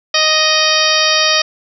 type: harmonic tone with a mistuned harmonic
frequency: 622.3 Hz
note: D#5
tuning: in tune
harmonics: 1 / 2 / 3 / 4 / 5 / 6 / 7 / 8 / 9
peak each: -19 / -19 / -19 / -19 / -19 / -19 / -19 / -19 / -19 dBFS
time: 0.14-1.42 s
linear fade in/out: 5 ms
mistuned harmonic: 7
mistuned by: +75 cents
effects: none